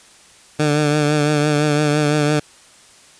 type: tone with vibrato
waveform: 15% pulse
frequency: 149.1 Hz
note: D3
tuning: 27 cents sharp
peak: -8 dBFS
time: 0.59-2.4 s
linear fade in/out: 10 ms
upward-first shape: triangle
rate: 5.9 Hz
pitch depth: 44 cents each way
effects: white hiss -47 dBFS RMS until 3.19 s + resampled to 22050 Hz